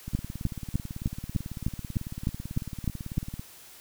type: two click trains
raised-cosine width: 5 ms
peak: -13 / -23 dBFS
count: 11 / 61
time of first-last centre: 0.15-3.18 / 0.08-3.395 s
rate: 3.3 / 18.1 Hz
effects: white hiss -50 dBFS RMS until 3.8 s